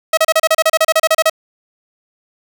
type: tone bursts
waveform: sawtooth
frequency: 641 Hz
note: E5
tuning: 49 cents flat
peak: -5 dBFS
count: 16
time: 0.13-1.298 s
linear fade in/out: 5 ms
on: 43 ms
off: 32 ms
effects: none